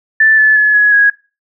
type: tone with pitch steps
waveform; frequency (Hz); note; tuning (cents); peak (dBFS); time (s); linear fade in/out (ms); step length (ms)
sine; 1760 / 1733.8 / 1707.9 / 1682.5 / 1657.4; A6 / A6 / G#6 / G#6 / G#6; 0 / -26 / +48 / +22 / -4; -5; 0.2-1.1; 5; 180
effects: noise-tail reverb RT60 0.3 s tail -20 dB re dry